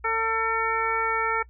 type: harmonic tone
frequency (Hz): 449.8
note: A4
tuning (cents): +38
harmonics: 1 / 2 / 3 / 4 / 5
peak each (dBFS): -30 / -28 / -26 / -32 / -30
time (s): 0.04-1.43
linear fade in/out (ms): 10
effects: noise-tail reverb RT60 0.1 s tail -22 dB re dry + added 60 Hz sine -47 dBFS peak until 1.49 s